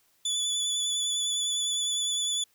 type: tone with vibrato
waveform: 25% pulse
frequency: 3456 Hz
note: A7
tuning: 32 cents flat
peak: -22 dBFS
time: 0.25-2.44 s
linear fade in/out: 5 ms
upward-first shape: triangle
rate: 9.9 Hz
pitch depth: 27 cents each way
effects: white hiss -67 dBFS RMS until 2.54 s